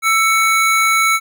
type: tone pair together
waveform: square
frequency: 1323.6 / 2226 Hz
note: E6 / C#7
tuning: +7 / +7 cents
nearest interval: major sixth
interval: 900 cents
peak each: -15 dBFS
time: 0.02-1.2 s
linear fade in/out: 50 ms
effects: none